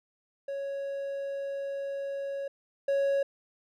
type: tone pair in turn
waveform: triangle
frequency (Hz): 554.4 / 554.4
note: C#5 / C#5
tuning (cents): 0 / 0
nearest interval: unison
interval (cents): 0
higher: neither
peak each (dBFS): -30 / -22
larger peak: second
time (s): 0.48-2.48 / 2.88-3.23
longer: first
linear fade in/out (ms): 5
effects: none